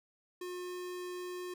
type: tone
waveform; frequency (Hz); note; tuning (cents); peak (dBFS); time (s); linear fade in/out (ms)
square; 359.8; F#4; -48; -40; 0.41-1.54; 5
effects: none